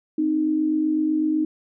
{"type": "tone pair together", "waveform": "sine", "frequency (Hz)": [261.6, 309.6], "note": ["C4", "D#4"], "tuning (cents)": [0, -9], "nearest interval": "minor third", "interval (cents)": 291, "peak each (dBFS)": [-27, -19], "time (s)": [0.18, 1.45], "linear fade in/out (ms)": 5, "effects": []}